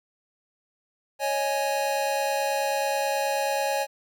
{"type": "chord", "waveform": "square", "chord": "C# suspended second", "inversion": "none", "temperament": "just", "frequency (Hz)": [554.4, 623.7, 831.5], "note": ["C#5", "D#5", "G#5"], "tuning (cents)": [0, 4, 2], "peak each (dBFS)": [-28, -33, -28], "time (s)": [1.19, 3.87], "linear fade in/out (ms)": 50, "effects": ["10-bit"]}